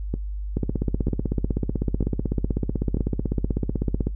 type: two click trains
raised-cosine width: 3 ms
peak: -12 / -10 dBFS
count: 4 / 57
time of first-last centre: 0.14-2.97 / 0.57-4.07 s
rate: 1.06 / 16 Hz
effects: noise-tail reverb RT60 0.1 s tail -18 dB re dry + added 50 Hz sine -27 dBFS peak until 4.15 s